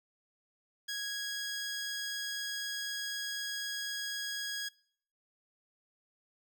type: tone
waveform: 15% pulse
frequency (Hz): 1654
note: G#6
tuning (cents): -8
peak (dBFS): -29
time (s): 0.88-4.69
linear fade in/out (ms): 10
effects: noise-tail reverb RT60 0.6 s tail -24 dB re dry